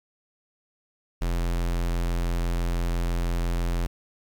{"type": "tone", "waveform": "square", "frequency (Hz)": 43, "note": "F1", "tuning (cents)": -26, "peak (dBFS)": -24, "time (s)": [1.21, 3.87], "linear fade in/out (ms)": 10, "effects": ["10-bit"]}